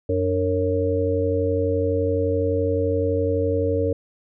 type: harmonic tone with a mistuned harmonic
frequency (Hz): 91.8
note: F#2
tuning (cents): -13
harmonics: 1 / 3 / 5 / 6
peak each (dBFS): -24 / -27 / -22 / -26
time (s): 0.09-3.93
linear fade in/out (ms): 5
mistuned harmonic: 3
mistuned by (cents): +96
effects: none